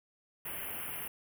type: band-stop noise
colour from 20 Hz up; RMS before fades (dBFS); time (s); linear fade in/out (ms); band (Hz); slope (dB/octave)
white; -40; 0.45-1.08; 5; 3100 to 10000; 96
effects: none